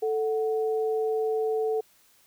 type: tone pair together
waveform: sine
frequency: 440 / 740 Hz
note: A4 / F#5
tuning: 0 / 0 cents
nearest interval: major sixth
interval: 900 cents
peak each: -24 / -34 dBFS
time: 0.02-1.81 s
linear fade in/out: 10 ms
effects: white hiss -61 dBFS RMS until 2.26 s